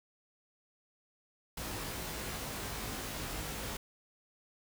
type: noise with comb filter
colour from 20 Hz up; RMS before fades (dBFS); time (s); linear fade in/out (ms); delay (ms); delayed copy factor
pink; -40; 1.57-3.77; 5; 19; +0.85
effects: none